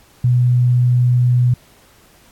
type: tone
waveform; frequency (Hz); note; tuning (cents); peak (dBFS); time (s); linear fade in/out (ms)
sine; 123.47; B2; 0; -10; 0.24-1.54; 5
effects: pink hiss -50 dBFS RMS until 2.31 s + AAC 64 kbps